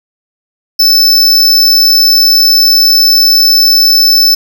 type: tone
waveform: square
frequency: 5274 Hz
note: E8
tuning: in tune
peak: -4 dBFS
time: 0.79-4.35 s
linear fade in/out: 10 ms
effects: none

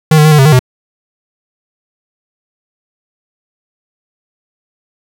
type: tone with pitch steps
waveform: square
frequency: 156.6 / 151.4 / 155.5 / 150.4 / 134.3 / 154.1 / 127.2 Hz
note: D#3 / D#3 / D#3 / D3 / C3 / D#3 / C3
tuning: +11 / -47 / -1 / +42 / +46 / -16 / -48 cents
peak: -4 dBFS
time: 0.11-0.593 s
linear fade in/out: 5 ms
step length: 69 ms
effects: 7-bit

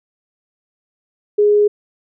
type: tone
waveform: sine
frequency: 415.3 Hz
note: G#4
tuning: in tune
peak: -9 dBFS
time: 1.38-1.68 s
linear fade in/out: 10 ms
effects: none

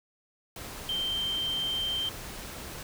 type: tone in noise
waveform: sine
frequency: 3136 Hz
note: G7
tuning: in tune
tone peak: -28 dBFS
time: 0.89-2.09 s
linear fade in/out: 2 ms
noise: pink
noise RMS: -41 dBFS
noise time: 0.56-2.83 s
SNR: +10 dB
effects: none

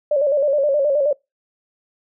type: tone with vibrato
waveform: sine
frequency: 571 Hz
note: D5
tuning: 49 cents flat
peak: -14 dBFS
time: 0.11-1.13 s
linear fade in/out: 5 ms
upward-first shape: square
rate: 9.5 Hz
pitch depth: 72 cents each way
effects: noise-tail reverb RT60 0.2 s tail -25 dB re dry

